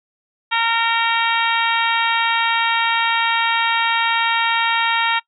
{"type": "harmonic tone with a mistuned harmonic", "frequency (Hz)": 459.7, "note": "A#4", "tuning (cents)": -24, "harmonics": [2, 3, 4, 5, 6, 7, 8], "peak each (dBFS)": [-20, -22, -23, -24, -25, -25, -26], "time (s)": [0.51, 5.2], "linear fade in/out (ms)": 20, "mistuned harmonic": 8, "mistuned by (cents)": 33, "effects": ["noise-tail reverb RT60 0.1 s tail -22 dB re dry"]}